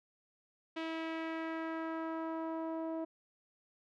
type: tone with low-pass filter sweep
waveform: sawtooth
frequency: 324.2 Hz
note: E4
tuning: 29 cents flat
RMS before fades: -39 dBFS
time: 0.76-3.05 s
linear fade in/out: 10 ms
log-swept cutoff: 3100 to 710 Hz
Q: 1.6
effects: none